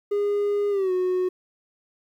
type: tone with pitch glide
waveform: triangle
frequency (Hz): 409 to 366.5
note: G#4 to F#4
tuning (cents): -26 to -16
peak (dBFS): -18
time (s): 0.11-1.29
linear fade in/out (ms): 10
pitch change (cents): -190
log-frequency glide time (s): 0.7-0.92
effects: tanh soft clip ceiling -14 dBFS + 10-bit